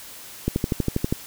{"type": "click train", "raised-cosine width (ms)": 3, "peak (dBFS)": -8, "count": 9, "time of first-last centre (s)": [0.48, 1.125], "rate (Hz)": 12.4, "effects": ["white hiss -41 dBFS RMS until 1.26 s"]}